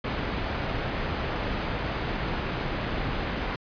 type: low-pass noise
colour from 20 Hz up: pink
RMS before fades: -30 dBFS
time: 0.04-3.56 s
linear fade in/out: 5 ms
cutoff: 2700 Hz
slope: 12 dB/octave
effects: resampled to 11025 Hz